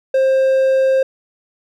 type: tone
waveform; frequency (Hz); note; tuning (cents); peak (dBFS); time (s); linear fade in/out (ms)
triangle; 530; C5; +22; -9; 0.14-1.03; 5
effects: none